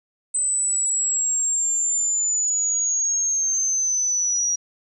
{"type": "linear sweep", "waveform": "sine", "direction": "down", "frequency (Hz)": [8100, 5740], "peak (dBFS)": -19, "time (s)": [0.34, 4.56], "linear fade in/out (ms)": 10, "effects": []}